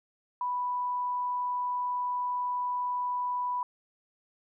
sine tone, 987.8 Hz, B5, in tune, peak -28 dBFS, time 0.41-3.63 s, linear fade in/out 2 ms, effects none

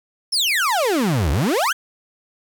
35% pulse exponential two-way sweep, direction down then up, 5560 to 65.41 to 1695 Hz, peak -15 dBFS, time 0.32-1.73 s, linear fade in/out 10 ms, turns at 1.31 s, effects 8-bit

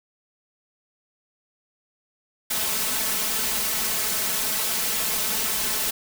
white noise with comb filter, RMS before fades -25 dBFS, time 2.5-5.91 s, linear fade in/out 10 ms, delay 4.6 ms, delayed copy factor +0.85, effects none

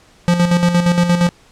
square tone with tremolo, 174.61 Hz, F3, in tune, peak -10 dBFS, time 0.28-1.29 s, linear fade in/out 0 ms, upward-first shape square, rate 8.6 Hz, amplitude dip 55%, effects pink hiss -49 dBFS RMS until 1.51 s + low-pass 8000 Hz 12 dB/octave

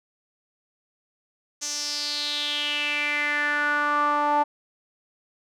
sawtooth tone with band-pass filter sweep, 293.7 Hz, D4, in tune, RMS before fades -25 dBFS, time 1.61-4.44 s, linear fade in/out 20 ms, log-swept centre 6300 to 880 Hz, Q 5.2, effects none

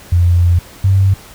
sine tone pair in turn, 87.2 / 96.47 Hz, F2 / G2, -2 / -27 cents, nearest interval major second, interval 175 cents, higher second, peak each -7 dBFS, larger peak neither, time 0.12-0.59 / 0.84-1.14 s, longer first, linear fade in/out 5 ms, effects pink hiss -38 dBFS RMS until 1.34 s

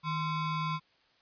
square ring-modulated tone, 598 Hz, D5, 31 cents sharp, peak -28 dBFS, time 0.03-0.8 s, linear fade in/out 50 ms, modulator 440 Hz, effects white hiss -67 dBFS RMS until 1.21 s + resampled to 11025 Hz

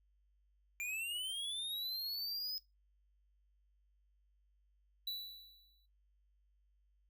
square linear sweep, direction up, 2367 to 5090 Hz, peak -39 dBFS, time 0.8-2.58 s, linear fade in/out 0 ms
square tone with exponential decay, 3951 Hz, B7, in tune, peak -37 dBFS, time 5.07-5.86 s, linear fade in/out 5 ms, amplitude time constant 170 ms
effects noise-tail reverb RT60 0.2 s tail -18 dB re dry + added 50 Hz sine -70 dBFS peak until 7.09 s

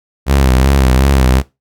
sawtooth tone with vibrato, 66.2 Hz, C2, 21 cents sharp, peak -4 dBFS, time 0.26-1.43 s, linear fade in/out 50 ms, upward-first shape sine, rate 2.7 Hz, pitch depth 79 cents each way, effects noise-tail reverb RT60 0.2 s tail -18 dB re dry

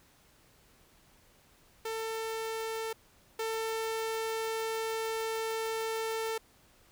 sawtooth tone pair in turn, 446.7 / 446.7 Hz, A4 / A4, +26 / +26 cents, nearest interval unison, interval 0 cents, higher neither, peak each -30 / -28 dBFS, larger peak second, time 1.85-2.93 / 3.39-6.38 s, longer second, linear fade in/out 5 ms, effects pink hiss -63 dBFS RMS until 6.91 s

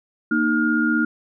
sine tone cluster, 232.6 / 308.8 / 1418 Hz, A#3 / D#4 / F6, -4 / -13 / +26 cents, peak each -21 dBFS, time 0.31-1.05 s, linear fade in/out 5 ms, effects none

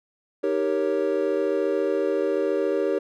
triangle chord, Eb dominant seventh, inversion none, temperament equal, 311.1 / 392 / 466.2 / 554.4 Hz, Eb4 / G4 / Bb4 / Db5, 0 / 0 / 0 / 0 cents, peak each -27 / -23 / -25 / -25 dBFS, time 0.43-2.99 s, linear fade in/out 10 ms, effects none

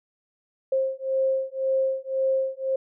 sine beating tone pair, 530 / 531.9 Hz, C5 / C5, +22 / +28 cents, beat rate 1.9 Hz, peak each -25 dBFS, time 0.72-2.76 s, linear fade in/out 5 ms, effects none

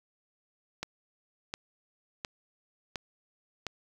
click train, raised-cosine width 0.2 ms, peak -17 dBFS, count 5, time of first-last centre 0.83-3.667 s, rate 1.41 Hz, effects 8-bit

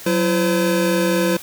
square tone cluster, 185.1 / 338.2 / 511 Hz, F#3 / E4 / C5, +1 / +44 / -41 cents, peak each -21 dBFS, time 0.06-1.37 s, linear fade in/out 5 ms, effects white hiss -37 dBFS RMS until 1.42 s

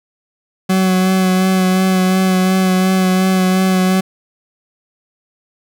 40% pulse tone with vibrato, 186.8 Hz, F#3, 17 cents sharp, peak -10 dBFS, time 0.69-4.01 s, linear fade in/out 10 ms, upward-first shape sine, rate 2.8 Hz, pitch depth 18 cents each way, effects none

